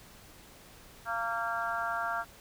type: harmonic tone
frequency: 230 Hz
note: A#3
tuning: 23 cents flat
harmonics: 3 / 4 / 5 / 6 / 7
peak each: -36 / -38 / -39 / -34 / -39 dBFS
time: 1.05-2.25 s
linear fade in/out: 50 ms
effects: pink hiss -54 dBFS RMS until 2.4 s